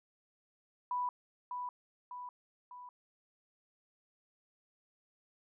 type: tone with echo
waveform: sine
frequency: 987.8 Hz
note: B5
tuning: in tune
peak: -32 dBFS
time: 0.91-1.09 s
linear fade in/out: 2 ms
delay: 600 ms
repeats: 3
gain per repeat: -5 dB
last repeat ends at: 2.89 s
effects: none